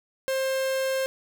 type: tone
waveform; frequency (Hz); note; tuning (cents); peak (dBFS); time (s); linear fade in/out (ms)
45% pulse; 530; C5; +22; -24; 0.28-1.06; 0
effects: none